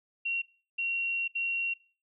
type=tone bursts at uneven times; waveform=sine; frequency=2743 Hz; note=F7; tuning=32 cents flat; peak=-28 dBFS; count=3; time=0.25-0.42 / 0.78-1.28 / 1.35-1.74 s; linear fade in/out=10 ms; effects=noise-tail reverb RT60 0.4 s tail -21 dB re dry